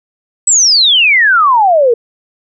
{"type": "exponential sweep", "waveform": "sine", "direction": "down", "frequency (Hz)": [8070, 449.8], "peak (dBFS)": -5, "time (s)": [0.47, 1.94], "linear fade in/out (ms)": 5, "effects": []}